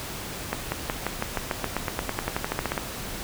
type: accelerating click train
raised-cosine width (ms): 0.5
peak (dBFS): -10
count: 21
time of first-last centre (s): 0.53-2.778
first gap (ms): 190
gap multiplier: 0.94
effects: pink hiss -35 dBFS RMS until 3.23 s